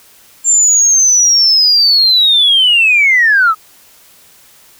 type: linear sweep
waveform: sine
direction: down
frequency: 7360 to 1242 Hz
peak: -5 dBFS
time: 0.44-3.55 s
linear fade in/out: 50 ms
effects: tanh soft clip ceiling -1 dBFS + white hiss -44 dBFS RMS until 4.79 s